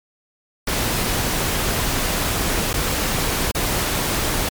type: noise with dropouts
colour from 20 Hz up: pink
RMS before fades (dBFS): -21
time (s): 0.67-4.49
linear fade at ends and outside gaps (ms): 5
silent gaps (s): 2.731-2.739 / 3.515-3.548
effects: MP3 96 kbps